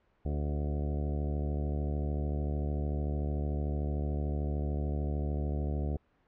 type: harmonic tone with a mistuned harmonic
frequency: 73.42 Hz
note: D2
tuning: in tune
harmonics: 1 / 2 / 3 / 4 / 5 / 6 / 7 / 8 / 9 / 10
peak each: -31 / -37 / -41 / -43 / -45 / -47 / -48 / -49 / -50 / -51 dBFS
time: 0.25-5.97 s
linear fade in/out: 5 ms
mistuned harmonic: 6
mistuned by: -21 cents
effects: pink hiss -70 dBFS RMS until 6.27 s + low-pass 2000 Hz 12 dB/octave